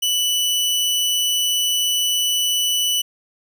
sawtooth tone, 2971 Hz, F#7, 6 cents sharp, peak -14 dBFS, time 0.02-3.02 s, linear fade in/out 10 ms, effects none

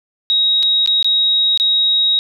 sine tone with dropouts, 3795 Hz, A#7, 30 cents sharp, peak -11 dBFS, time 0.3-2.19 s, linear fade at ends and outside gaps 0 ms, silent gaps 0.627-0.631 / 0.861-0.875 / 1.027-1.045 / 1.575-1.599 s, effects none

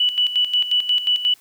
sine tone with tremolo, 2960 Hz, F#7, in tune, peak -14 dBFS, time 0-1.34 s, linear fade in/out 5 ms, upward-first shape square, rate 5.6 Hz, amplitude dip 70%, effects white hiss -53 dBFS RMS until 1.4 s

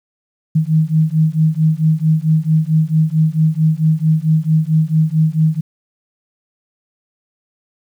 sine beating tone pair, 155.56 / 160.06 Hz, D#3 / D#3, 0 / +49 cents, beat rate 4.5 Hz, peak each -14 dBFS, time 0.55-5.61 s, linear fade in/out 10 ms, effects 8-bit

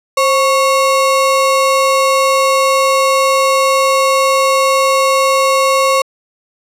square ring-modulated tone, 820 Hz, G#5, 22 cents flat, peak -7 dBFS, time 0.17-6.02 s, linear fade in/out 5 ms, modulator 289 Hz, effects low-pass 12000 Hz 12 dB/octave

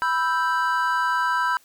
triangle chord, E minor, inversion second, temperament equal, 987.8 / 1318.5 / 1568 Hz, B5 / E6 / G6, 0 / 0 / 0 cents, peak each -21 / -24 / -23 dBFS, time 0.02-1.57 s, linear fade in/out 0 ms, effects white hiss -57 dBFS RMS until 1.64 s

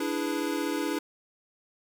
square chord, E dominant seventh, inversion third, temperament equal, 293.7 / 329.6 / 415.3 / 493.9 Hz, D4 / E4 / G#4 / B4, 0 / 0 / 0 / 0 cents, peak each -32 / -33 / -36 / -38 dBFS, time 0-0.99 s, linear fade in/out 5 ms, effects none

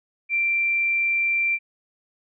sine tone, 2357 Hz, D7, 6 cents sharp, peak -19 dBFS, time 0.29-1.59 s, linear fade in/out 50 ms, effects none

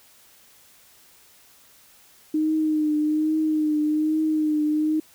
sine tone with vibrato, 307.6 Hz, D#4, 20 cents flat, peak -19 dBFS, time 2.34-5 s, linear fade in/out 5 ms, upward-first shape triangle, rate 1.2 Hz, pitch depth 39 cents each way, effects white hiss -54 dBFS RMS until 5.14 s

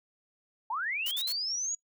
sine linear sweep, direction up, 830.6 to 6840 Hz, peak -30 dBFS, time 0.7-1.75 s, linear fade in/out 5 ms
blue noise bursts, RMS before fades -36 dBFS, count 3, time 1.06-1.324 s, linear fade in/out 5 ms, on 54 ms, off 51 ms
effects noise-tail reverb RT60 0.1 s tail -19 dB re dry

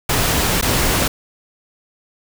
pink noise with dropouts, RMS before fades -17 dBFS, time 0.09-1.08 s, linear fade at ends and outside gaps 5 ms, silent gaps 0.613-0.624 s, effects none

